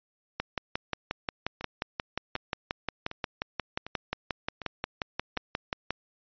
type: two click trains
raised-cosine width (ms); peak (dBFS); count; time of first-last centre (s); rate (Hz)
0.3; -13 / -22; 32 / 6; 0.4-5.906 / 1.61-5.369; 5.63 / 1.33
effects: resampled to 11025 Hz